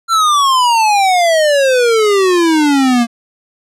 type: exponential sweep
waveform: square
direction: down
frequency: 1373 to 230.7 Hz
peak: -9 dBFS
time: 0.08-3.07 s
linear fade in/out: 50 ms
effects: low-pass 9000 Hz 12 dB/octave